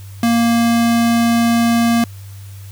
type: tone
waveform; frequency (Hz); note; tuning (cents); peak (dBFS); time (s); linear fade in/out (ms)
square; 233.1; A#3; 0; -12; 0.23-2.04; 2
effects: added 98 Hz sine -31 dBFS peak until 2.71 s + white hiss -45 dBFS RMS until 2.71 s